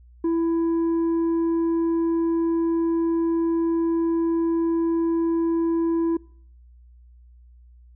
sine tone with tanh clipping, 332.1 Hz, E4, 13 cents sharp, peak -20 dBFS, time 0.24-6.17 s, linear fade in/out 5 ms, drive 4 dB, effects noise-tail reverb RT60 0.6 s tail -25 dB re dry + added 60 Hz sine -47 dBFS peak until 7.95 s

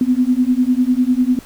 sine beating tone pair, 246.9 / 256.9 Hz, B3 / C4, 0 / -32 cents, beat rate 10 Hz, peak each -15 dBFS, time 0.01-1.39 s, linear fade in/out 2 ms, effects pink hiss -42 dBFS RMS until 1.45 s

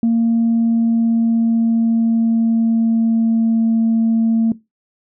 sine tone with pitch glide, 230 to 226.2 Hz, A#3 to A3, -23 to +48 cents, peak -10 dBFS, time 0.03-4.52 s, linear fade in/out 2 ms, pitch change -29 cents, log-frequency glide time 0.45-3.72 s, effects noise-tail reverb RT60 0.2 s tail -19 dB re dry + tanh soft clip ceiling -9 dBFS

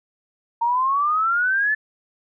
sine exponential sweep, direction up, 920 to 1760 Hz, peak -17 dBFS, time 0.61-1.75 s, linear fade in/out 10 ms, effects none

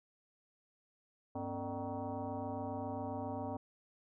sine tone with frequency modulation, 247.3 Hz, B3, 3 cents sharp, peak -37 dBFS, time 1.35-3.57 s, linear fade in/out 5 ms, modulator 174 Hz, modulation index 3.9, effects none

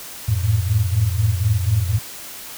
sine tone cluster, 88.6 / 107.2 / 111.3 Hz, F2 / A2 / A2, +25 / -45 / +20 cents, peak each -20 dBFS, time 0.28-1.99 s, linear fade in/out 10 ms, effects white hiss -35 dBFS RMS until 2.57 s

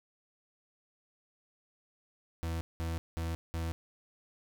40% pulse tone bursts, 82.41 Hz, E2, in tune, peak -32 dBFS, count 4, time 2.43-3.72 s, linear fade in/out 0 ms, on 180 ms, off 190 ms, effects none

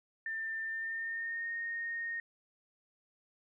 sine tone with pitch glide, 1792 to 1850.9 Hz, A6 to A#6, +31 to -13 cents, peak -35 dBFS, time 0.26-2.2 s, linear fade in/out 2 ms, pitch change +56 cents, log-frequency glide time 0.64-1.51 s, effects none

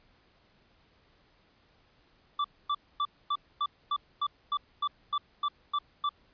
square tone bursts, 1166 Hz, D6, 13 cents flat, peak -27 dBFS, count 13, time 2.39-6.092 s, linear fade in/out 5 ms, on 54 ms, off 250 ms, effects pink hiss -65 dBFS RMS until 6.33 s + resampled to 11025 Hz

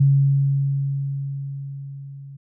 sine tone with level ramp, 138.59 Hz, C#3, in tune, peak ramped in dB -11 to -36 dBFS, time 0-2.37 s, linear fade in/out 10 ms, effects none

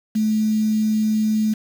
sine tone with quantisation, 216.2 Hz, A3, 30 cents flat, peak -16 dBFS, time 0.15-1.54 s, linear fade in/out 10 ms, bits 6, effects none

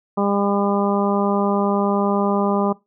harmonic tone, 201.1 Hz, G3, 44 cents sharp, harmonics 1 / 2 / 3 / 4 / 5 / 6, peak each -20 / -23 / -25 / -26 / -27 / -28 dBFS, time 0.17-2.73 s, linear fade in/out 10 ms, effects noise-tail reverb RT60 0.2 s tail -20 dB re dry

